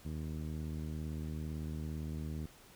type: tone with low-pass filter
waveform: 10% pulse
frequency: 77.8 Hz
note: D#2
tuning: in tune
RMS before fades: -40 dBFS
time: 0.05-2.46 s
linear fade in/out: 5 ms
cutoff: 200 Hz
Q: 0.75
effects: pink hiss -59 dBFS RMS until 2.75 s